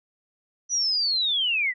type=linear sweep; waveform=sine; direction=down; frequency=5950 to 1900 Hz; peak=-21 dBFS; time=0.69-1.74 s; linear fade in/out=50 ms; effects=none